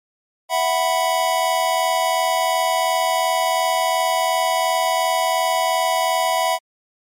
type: chord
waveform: square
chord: E suspended second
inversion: none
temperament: equal with one note detuned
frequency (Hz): 659.3 / 742.1 / 987.8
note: E5 / F#5 / B5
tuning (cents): 0 / +5 / 0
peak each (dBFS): -22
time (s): 0.49-6.59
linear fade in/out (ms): 50
effects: MP3 64 kbps